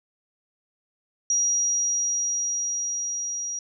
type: tone with level ramp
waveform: sine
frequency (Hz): 5740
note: F8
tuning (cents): +47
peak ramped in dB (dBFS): -19 to -28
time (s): 1.3-3.59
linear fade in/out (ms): 2
effects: none